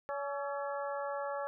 harmonic tone with a mistuned harmonic, 282.7 Hz, C#4, 34 cents sharp, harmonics 2 / 3 / 4 / 5 / 6, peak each -37 / -41 / -43 / -45 / -47 dBFS, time 0.09-1.47 s, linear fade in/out 0 ms, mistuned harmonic 5, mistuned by -82 cents, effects none

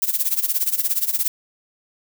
violet noise with tremolo, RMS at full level -18 dBFS, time 0.02-1.28 s, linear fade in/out 2 ms, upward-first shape sine, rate 17 Hz, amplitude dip 85%, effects none

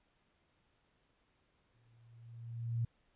sine tone with exponential growth, 116.54 Hz, A#2, in tune, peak -30 dBFS, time 1.74-2.85 s, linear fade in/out 5 ms, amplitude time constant 240 ms, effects pink hiss -75 dBFS RMS until 3.15 s + resampled to 8000 Hz

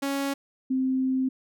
sawtooth / sine tone pair in turn, 277.2 / 261.1 Hz, C#4 / C4, 0 / -3 cents, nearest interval minor second, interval 103 cents, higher first, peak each -22 dBFS, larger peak neither, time 0.02-0.34 / 0.7-1.29 s, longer second, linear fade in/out 10 ms, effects none

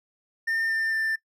triangle tone with pitch steps, 1810 / 1795.4 / 1781 Hz, A6 / A6 / A6, +48 / +34 / +21 cents, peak -22 dBFS, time 0.47-1.16 s, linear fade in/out 10 ms, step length 230 ms, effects noise-tail reverb RT60 0.1 s tail -21 dB re dry

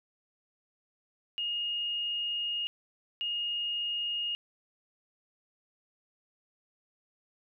sine tone bursts at uneven times, 2854 Hz, F7, 37 cents sharp, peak -30 dBFS, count 2, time 1.38-2.67 / 3.21-4.35 s, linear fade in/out 0 ms, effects none

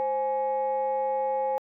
sine tone pair together, 527.3 / 837 Hz, C5 / G#5, +13 / +13 cents, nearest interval minor sixth, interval 800 cents, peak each -26 dBFS, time 0-1.58 s, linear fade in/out 0 ms, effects tanh soft clip ceiling -19 dBFS

